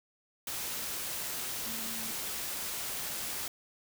sine tone in noise, 226.2 Hz, A3, 48 cents sharp, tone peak -45 dBFS, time 1.66-2.11 s, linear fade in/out 2 ms, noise white, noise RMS -37 dBFS, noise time 0.47-3.48 s, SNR -11 dB, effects none

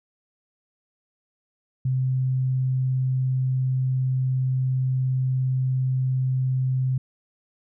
sine tone, 129.8 Hz, C3, 13 cents flat, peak -20 dBFS, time 1.85-6.98 s, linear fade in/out 5 ms, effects none

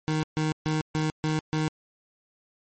25% pulse tone bursts, 155.56 Hz, D#3, in tune, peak -20 dBFS, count 6, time 0.08-1.68 s, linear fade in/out 0 ms, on 150 ms, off 140 ms, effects low-pass 11000 Hz 12 dB/octave + MP3 32 kbps

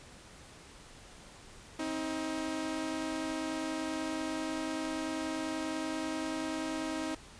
sawtooth tone pair together, 265.7 / 316 Hz, C4 / D#4, +27 / +27 cents, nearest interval minor third, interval 300 cents, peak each -35 / -31 dBFS, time 1.79-7.15 s, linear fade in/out 5 ms, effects pink hiss -53 dBFS RMS until 7.39 s + resampled to 22050 Hz

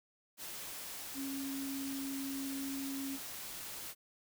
sine tone in noise, 272.8 Hz, C#4, 28 cents flat, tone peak -38 dBFS, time 1.14-3.19 s, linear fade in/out 50 ms, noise white, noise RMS -45 dBFS, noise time 0.37-3.95 s, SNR +4 dB, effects none

